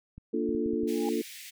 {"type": "clicks", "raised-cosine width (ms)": 5, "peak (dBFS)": -32, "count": 6, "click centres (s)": [0.18, 0.491, 0.549, 0.661, 0.735, 0.834]}
{"type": "chord", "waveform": "sine", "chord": "Bb major seventh", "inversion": "none", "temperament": "equal", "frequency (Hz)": [233.1, 293.7, 349.2, 440], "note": ["Bb3", "D4", "F4", "A4"], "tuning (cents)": [0, 0, 0, 0], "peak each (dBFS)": -32, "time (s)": [0.33, 1.22], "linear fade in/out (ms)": 10}
{"type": "tone with exponential growth", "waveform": "sine", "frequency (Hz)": 815, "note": "G#5", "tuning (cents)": -33, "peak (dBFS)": -31, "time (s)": [0.86, 1.09], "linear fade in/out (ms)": 2, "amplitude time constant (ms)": 50}
{"type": "high-pass noise", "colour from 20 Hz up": "pink", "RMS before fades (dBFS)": -45, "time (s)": [0.87, 1.51], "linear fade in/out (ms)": 20, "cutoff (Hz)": 1900, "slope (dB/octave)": 48}
{"effects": []}